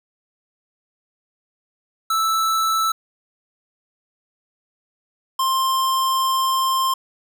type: tone pair in turn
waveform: square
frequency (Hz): 1317 / 1053.6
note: E6 / C6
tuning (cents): -2 / +12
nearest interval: major third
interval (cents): 386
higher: first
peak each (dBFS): -18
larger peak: neither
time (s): 2.1-2.92 / 5.39-6.94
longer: second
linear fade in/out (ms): 5
effects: none